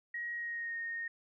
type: tone with pitch glide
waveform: sine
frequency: 1894 to 1850.7 Hz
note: A#6 to A#6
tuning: +27 to -13 cents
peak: -36 dBFS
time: 0.14-1.08 s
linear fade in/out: 5 ms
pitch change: -40 cents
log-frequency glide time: 0.33-0.76 s
effects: none